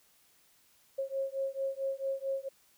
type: beating tone pair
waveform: sine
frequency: 539 / 543.5 Hz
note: C#5 / C#5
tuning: -49 / -34 cents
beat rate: 4.5 Hz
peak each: -35 / -35 dBFS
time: 0.98-2.49 s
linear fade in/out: 10 ms
effects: white hiss -66 dBFS RMS until 2.77 s